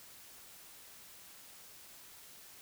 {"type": "silence", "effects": ["white hiss -55 dBFS RMS until 2.61 s"]}